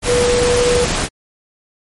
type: tone in noise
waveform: sine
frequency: 487.3 Hz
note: B4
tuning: 23 cents flat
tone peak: -12 dBFS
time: 0.05-0.87 s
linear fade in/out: 50 ms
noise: pink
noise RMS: -18 dBFS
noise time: 0.02-1.09 s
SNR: +3 dB
effects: MP3 48 kbps